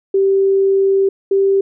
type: tone pair in turn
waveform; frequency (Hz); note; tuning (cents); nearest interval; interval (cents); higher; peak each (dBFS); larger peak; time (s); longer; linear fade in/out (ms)
sine; 389.6 / 391.4; G4 / G4; -11 / -3; unison; 8; second; -10; neither; 0.14-1.09 / 1.31-1.61; first; 5
effects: none